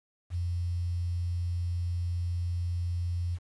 sine tone with quantisation, 87.31 Hz, F2, in tune, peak -28 dBFS, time 0.3-3.39 s, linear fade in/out 50 ms, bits 9, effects resampled to 24000 Hz

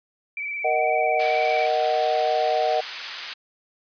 sine tone with vibrato, 2309 Hz, D7, 30 cents flat, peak -27 dBFS, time 0.37-1.66 s, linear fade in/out 2 ms, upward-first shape square, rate 18 Hz, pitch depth 27 cents each way
sine chord, D# minor, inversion second, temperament just, 466.7 / 622.3 / 746.7 Hz, A#4 / D#5 / F#5, +2 / 0 / +16 cents, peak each -27 / -23 / -22 dBFS, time 0.64-2.81 s, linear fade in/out 10 ms
pink high-pass noise, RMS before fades -32 dBFS, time 1.19-3.34 s, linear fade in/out 10 ms, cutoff 1800 Hz, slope 12 dB/octave
effects resampled to 11025 Hz

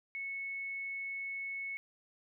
sine tone, 2203 Hz, C#7, 11 cents flat, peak -37 dBFS, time 0.15-1.77 s, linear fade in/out 0 ms, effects none

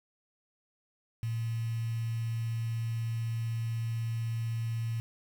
sine tone with quantisation, 114.5 Hz, A#2, 31 cents flat, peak -30 dBFS, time 1.23-5 s, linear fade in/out 0 ms, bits 8, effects none

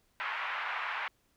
pink band-pass noise, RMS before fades -36 dBFS, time 0.2-1.08 s, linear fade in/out 0 ms, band 940 to 2500 Hz, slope 24 dB/octave, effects pink hiss -72 dBFS RMS until 1.36 s

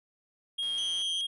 triangle tone with vibrato, 3247 Hz, G#7, 40 cents flat, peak -28 dBFS, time 0.58-1.27 s, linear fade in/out 10 ms, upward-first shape triangle, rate 5.1 Hz, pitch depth 10 cents each way
click train, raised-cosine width 0.2 ms, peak -34 dBFS, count 46, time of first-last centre 0.63-1.018 s, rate 116 Hz
sawtooth tone, 3063 Hz, G7, 41 cents flat, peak -33 dBFS, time 0.78-1.21 s, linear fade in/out 0 ms
effects resampled to 24000 Hz

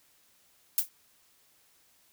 violet noise with exponential decay, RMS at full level -20 dBFS, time 0.78-0.89 s, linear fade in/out 1 ms, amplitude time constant 23 ms, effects white hiss -65 dBFS RMS until 2.12 s

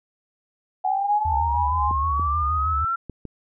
sine linear sweep, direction up, 743 to 1365 Hz, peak -21 dBFS, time 0.84-2.96 s, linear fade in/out 10 ms
sine tone with tremolo, 830.6 Hz, G#5, in tune, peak -23 dBFS, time 0.84-1.92 s, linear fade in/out 10 ms, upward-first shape sine, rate 4.2 Hz, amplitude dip 70%
sine tone with vibrato, 76.4 Hz, D#2, 31 cents flat, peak -24 dBFS, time 1.25-2.85 s, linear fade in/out 5 ms, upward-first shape square, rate 6.4 Hz, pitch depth 120 cents each way
clicks, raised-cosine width 3 ms, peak -21 dBFS, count 4, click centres 1.911 / 2.196 / 3.097 / 3.253 s
effects none

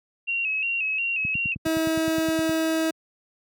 sine tone with vibrato, 2659 Hz, E7, 14 cents sharp, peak -23 dBFS, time 0.27-1.55 s, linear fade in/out 20 ms, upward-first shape square, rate 2.8 Hz, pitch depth 60 cents each way
click train, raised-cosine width 5 ms, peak -19 dBFS, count 13, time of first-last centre 1.25-2.494 s, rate 9.65 Hz
30% pulse tone, 321.4 Hz, E4, 44 cents flat, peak -19 dBFS, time 1.65-2.91 s, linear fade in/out 10 ms
effects high-pass 100 Hz 12 dB/octave

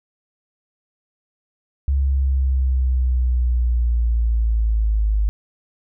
sine linear sweep, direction down, 69 to 51.6 Hz, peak -15 dBFS, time 1.88-5.29 s, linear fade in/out 0 ms, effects none

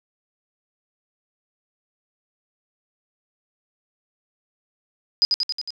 sine tone with echo, 4970 Hz, D#8, 3 cents flat, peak -13 dBFS, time 5.22-5.25 s, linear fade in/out 0 ms, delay 91 ms, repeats 5, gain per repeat -3 dB, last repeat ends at 5.705 s, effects none

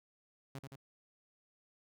sawtooth tone with echo, 136.1 Hz, C#3, 31 cents flat, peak -39 dBFS, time 0.55-0.59 s, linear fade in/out 2 ms, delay 84 ms, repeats 2, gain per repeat -3 dB, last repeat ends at 0.758 s, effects none

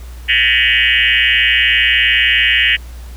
sine tone with frequency modulation, 2394 Hz, D7, 33 cents sharp, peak -9 dBFS, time 0.28-2.77 s, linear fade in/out 20 ms, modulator 123 Hz, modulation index 5.4, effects added 60 Hz sine -28 dBFS peak until 3.16 s + pink hiss -42 dBFS RMS until 3.16 s

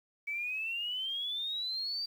sine exponential sweep, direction up, 2274 to 4699 Hz, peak -33 dBFS, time 0.27-2.06 s, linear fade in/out 10 ms, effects 10-bit

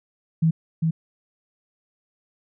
sine tone with echo, 162 Hz, E3, 30 cents flat, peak -15 dBFS, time 0.42-0.51 s, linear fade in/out 10 ms, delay 400 ms, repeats 1, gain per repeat -3 dB, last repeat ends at 0.91 s, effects none

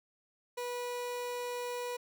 30% pulse tone, 488.6 Hz, B4, 19 cents flat, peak -33 dBFS, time 0.57-1.97 s, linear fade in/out 10 ms, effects none

